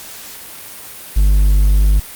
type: tone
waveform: triangle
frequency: 50.1 Hz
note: G1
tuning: 38 cents sharp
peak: -6 dBFS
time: 1.16-2 s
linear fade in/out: 10 ms
effects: white hiss -33 dBFS RMS until 2.15 s + Opus 48 kbps